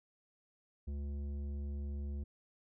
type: tone with tanh clipping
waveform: sine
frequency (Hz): 71.3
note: C#2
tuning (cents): +49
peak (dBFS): -39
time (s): 0.87-2.24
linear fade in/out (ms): 10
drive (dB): 11
effects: none